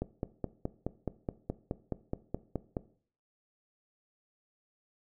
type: click train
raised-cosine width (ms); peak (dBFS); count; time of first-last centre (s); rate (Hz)
2; -19; 14; 0.02-2.768; 4.73
effects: noise-tail reverb RT60 0.5 s tail -17 dB re dry